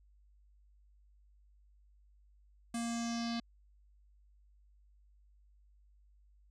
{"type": "tone with low-pass filter sweep", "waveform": "square", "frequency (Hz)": 233.2, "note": "A#3", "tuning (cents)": 1, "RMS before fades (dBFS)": -37, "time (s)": [2.74, 3.4], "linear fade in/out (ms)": 5, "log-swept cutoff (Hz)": [9000, 4300], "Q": 4, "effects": ["added 50 Hz sine -62 dBFS peak until 6.5 s"]}